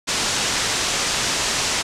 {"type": "low-pass noise", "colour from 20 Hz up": "white", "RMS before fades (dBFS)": -22, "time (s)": [0.07, 1.83], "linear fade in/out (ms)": 20, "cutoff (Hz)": 7500, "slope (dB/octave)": 24, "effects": ["low-pass 12000 Hz 12 dB/octave"]}